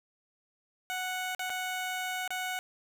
15% pulse tone with dropouts, 739 Hz, F#5, 2 cents flat, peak -26 dBFS, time 0.9-2.59 s, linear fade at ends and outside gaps 0 ms, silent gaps 1.349-1.394 / 1.496-1.501 / 2.277-2.305 s, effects none

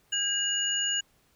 sine tone cluster, 1616 / 2881 / 6880 Hz, G#6 / F#7 / A8, -48 / -47 / -40 cents, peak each -34 / -28 / -30 dBFS, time 0.12-1.01 s, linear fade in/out 10 ms, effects pink hiss -66 dBFS RMS until 1.35 s

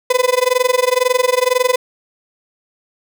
35% pulse tone with amplitude modulation, 503 Hz, B4, 32 cents sharp, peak -7 dBFS, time 0.1-1.76 s, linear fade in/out 5 ms, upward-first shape sine, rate 22 Hz, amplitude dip 95%, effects none

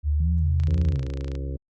sine tone with pitch glide, 74 to 81.64 Hz, D2 to E2, +14 to -16 cents, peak -19 dBFS, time 0.03-0.97 s, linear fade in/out 50 ms, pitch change +170 cents, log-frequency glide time 0.15-0.47 s
sine tone with vibrato, 149.6 Hz, D3, 32 cents sharp, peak -27 dBFS, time 0.2-1.08 s, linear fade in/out 5 ms, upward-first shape sine, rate 2.1 Hz, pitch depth 250 cents each way
click train, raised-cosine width 0.2 ms, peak -24 dBFS, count 22, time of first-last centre 0.6-1.353 s, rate 27.9 Hz
harmonic tone, 67.8 Hz, C#2, 38 cents flat, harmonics 1 / 2 / 4 / 5 / 6 / 7 / 8, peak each -28 / -34 / -40 / -42 / -44 / -45 / -46 dBFS, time 0.67-1.57 s, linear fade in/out 10 ms
effects Opus 48 kbps

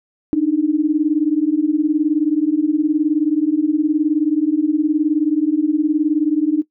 sine beating tone pair, 293.7 / 312.7 Hz, D4 / D#4, 0 / +9 cents, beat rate 19 Hz, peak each -16 dBFS, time 0.33-6.62 s, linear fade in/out 0 ms, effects noise-tail reverb RT60 0.1 s tail -17 dB re dry

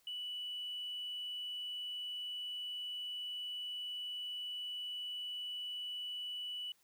sine tone with hard clipping, 2960 Hz, F#7, in tune, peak -40 dBFS, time 0.07-6.72 s, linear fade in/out 2 ms, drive 1 dB, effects white hiss -72 dBFS RMS until 6.83 s

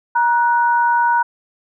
sine tone pair together, 945.2 / 1480 Hz, A#5 / F#6, +24 / 0 cents, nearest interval minor sixth, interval 776 cents, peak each -13 / -19 dBFS, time 0.15-1.23 s, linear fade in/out 10 ms, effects none

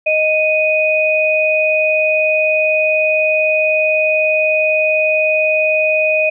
sine tone pair together, 622.3 / 2489 Hz, D#5 / D#7, 0 / 0 cents, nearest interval 2 octaves, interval 2400 cents, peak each -14 dBFS, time 0.06-6.3 s, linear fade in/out 10 ms, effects none

